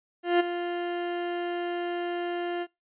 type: tone with ADSR envelope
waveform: 30% pulse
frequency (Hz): 349.2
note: F4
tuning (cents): 0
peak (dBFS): -15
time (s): 0.23-2.67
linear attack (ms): 170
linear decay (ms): 15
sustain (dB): -11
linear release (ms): 51
effects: noise-tail reverb RT60 0.2 s tail -22 dB re dry + resampled to 8000 Hz